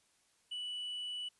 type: tone with hard clipping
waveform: sine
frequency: 2960 Hz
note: F#7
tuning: in tune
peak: -39 dBFS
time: 0.51-1.29 s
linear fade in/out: 10 ms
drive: 2 dB
effects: white hiss -72 dBFS RMS until 1.39 s + resampled to 24000 Hz